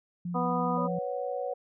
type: tone with vibrato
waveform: sine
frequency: 174.61 Hz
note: F3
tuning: in tune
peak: -31 dBFS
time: 0.25-0.99 s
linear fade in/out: 5 ms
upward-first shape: sine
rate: 5 Hz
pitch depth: 11 cents each way
type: harmonic tone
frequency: 246.9 Hz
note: B3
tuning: in tune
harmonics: 1 / 2 / 3 / 4 / 5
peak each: -33 / -33 / -33 / -33 / -33 dBFS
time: 0.34-0.88 s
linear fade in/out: 20 ms
type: chord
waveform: sine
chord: B suspended second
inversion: none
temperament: equal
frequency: 493.9 / 554.4 / 740 Hz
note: B4 / C#5 / F#5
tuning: 0 / 0 / 0 cents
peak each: -34 / -34 / -36 dBFS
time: 0.77-1.54 s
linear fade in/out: 10 ms
effects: none